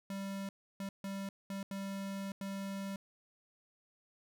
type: tone bursts at uneven times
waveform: square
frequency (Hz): 196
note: G3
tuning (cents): 0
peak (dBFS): -39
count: 6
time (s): 0.1-0.49 / 0.8-0.89 / 1.04-1.29 / 1.5-1.63 / 1.71-2.32 / 2.41-2.96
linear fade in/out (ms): 2
effects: none